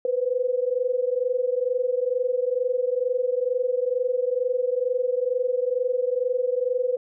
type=tone pair together; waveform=sine; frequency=489.8 / 512 Hz; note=B4 / C5; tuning=-14 / -38 cents; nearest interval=minor second; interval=76 cents; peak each=-24 dBFS; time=0.05-6.97 s; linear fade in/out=2 ms; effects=none